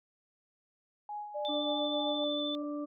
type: tone with tremolo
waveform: sine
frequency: 834 Hz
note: G#5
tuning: 7 cents sharp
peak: -36 dBFS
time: 1.09-2.24 s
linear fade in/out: 2 ms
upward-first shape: sine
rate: 3.4 Hz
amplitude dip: 55%
type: tone with pitch glide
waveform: sine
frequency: 595 to 588.2 Hz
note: D5 to D5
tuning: +22 to +3 cents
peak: -34 dBFS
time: 1.34-2.64 s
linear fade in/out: 20 ms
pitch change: -19 cents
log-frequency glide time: 2.19-2.33 s
type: tone with vibrato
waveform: sine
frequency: 3520 Hz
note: A7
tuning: in tune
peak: -35 dBFS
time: 1.45-2.55 s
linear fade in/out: 0 ms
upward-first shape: triangle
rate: 13 Hz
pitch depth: 19 cents each way
type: harmonic tone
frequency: 293.7 Hz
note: D4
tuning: in tune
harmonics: 1 / 2 / 4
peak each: -35 / -41 / -47 dBFS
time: 1.48-2.86 s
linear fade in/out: 20 ms
effects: none